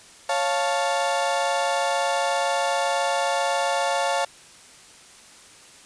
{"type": "chord", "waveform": "35% pulse", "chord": "Db augmented", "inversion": "none", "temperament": "equal", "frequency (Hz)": [554.4, 698.5, 880], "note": ["Db5", "F5", "A5"], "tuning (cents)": [0, 0, 0], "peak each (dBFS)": -24, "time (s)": [0.29, 4.25], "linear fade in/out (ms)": 5, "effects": ["white hiss -48 dBFS RMS until 5.85 s", "resampled to 22050 Hz"]}